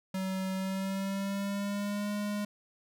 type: tone with pitch glide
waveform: square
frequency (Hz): 189.4 to 206.5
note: F#3 to G#3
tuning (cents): +41 to -10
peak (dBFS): -32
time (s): 0.14-2.45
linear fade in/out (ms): 5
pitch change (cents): +149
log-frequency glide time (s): 0.55-2.11
effects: none